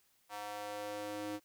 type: tone with high-pass filter sweep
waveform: square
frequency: 103.83 Hz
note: G#2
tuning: in tune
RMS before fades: -42 dBFS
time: 0.29-1.4 s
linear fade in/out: 50 ms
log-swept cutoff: 810 to 330 Hz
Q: 2.2
effects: white hiss -72 dBFS RMS until 1.44 s